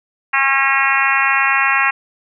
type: harmonic tone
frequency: 271.8 Hz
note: C#4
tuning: 34 cents flat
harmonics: 3 / 4 / 5 / 6 / 7 / 8 / 9 / 10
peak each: -23 / -19 / -22 / -20 / -18 / -22 / -21 / -22 dBFS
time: 0.33-1.91 s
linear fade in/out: 10 ms
effects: none